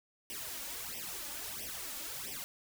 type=noise with flanger; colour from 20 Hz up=white; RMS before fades=-42 dBFS; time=0.3-2.44 s; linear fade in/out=0 ms; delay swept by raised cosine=0.35 to 3.55 ms; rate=1.5 Hz; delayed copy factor=+1; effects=none